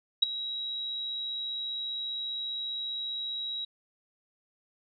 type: tone with ADSR envelope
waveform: sine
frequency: 3855 Hz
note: B7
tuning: 43 cents flat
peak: -15 dBFS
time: 0.22-3.65 s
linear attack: 10 ms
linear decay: 10 ms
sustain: -17 dB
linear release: 7 ms
effects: none